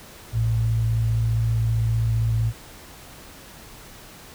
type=tone pair together; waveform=sine; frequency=57.28 / 112.6 Hz; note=A#1 / A2; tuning=-30 / +40 cents; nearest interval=octave; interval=1170 cents; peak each=-27 / -19 dBFS; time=0.32-2.53 s; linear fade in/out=50 ms; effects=pink hiss -44 dBFS RMS until 4.34 s